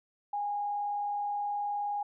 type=tone with frequency modulation; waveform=sine; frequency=820 Hz; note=G#5; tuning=22 cents flat; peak=-30 dBFS; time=0.33-2.03 s; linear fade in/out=5 ms; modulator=39.1 Hz; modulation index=0.26; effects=none